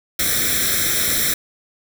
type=noise with comb filter; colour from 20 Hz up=white; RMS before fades=-19 dBFS; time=0.19-1.34 s; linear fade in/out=5 ms; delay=0.53 ms; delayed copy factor=+1; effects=none